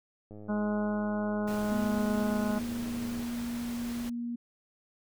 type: click train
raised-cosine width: 2 ms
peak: -34 dBFS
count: 307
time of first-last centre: 0.31-3.224 s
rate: 105 Hz
type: harmonic tone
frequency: 209.3 Hz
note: G#3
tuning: 14 cents sharp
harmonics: 1 / 2 / 3 / 4 / 5 / 6 / 7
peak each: -29 / -39 / -36 / -42 / -44 / -47 / -44 dBFS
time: 0.48-2.6 s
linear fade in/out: 20 ms
type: noise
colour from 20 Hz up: pink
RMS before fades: -44 dBFS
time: 1.47-4.1 s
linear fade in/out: 10 ms
type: tone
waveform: sine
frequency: 237.7 Hz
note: A#3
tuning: 34 cents sharp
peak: -32 dBFS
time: 1.71-4.36 s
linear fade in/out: 10 ms
effects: none